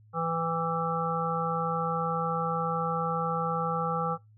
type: harmonic tone with a mistuned harmonic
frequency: 166 Hz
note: E3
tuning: 12 cents sharp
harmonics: 1 / 3 / 5 / 7 / 8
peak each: -33 / -33 / -33 / -33 / -33 dBFS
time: 0.13-4.18 s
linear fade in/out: 50 ms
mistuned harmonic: 5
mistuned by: -41 cents
effects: noise-tail reverb RT60 0.2 s tail -24 dB re dry + added 107 Hz sine -54 dBFS peak until 4.37 s